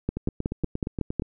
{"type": "two click trains", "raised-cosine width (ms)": 3, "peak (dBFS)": [-16, -12], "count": [10, 7], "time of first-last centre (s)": [[0.17, 1.221], [0.09, 1.197]], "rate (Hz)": [8.56, 5.42], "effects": []}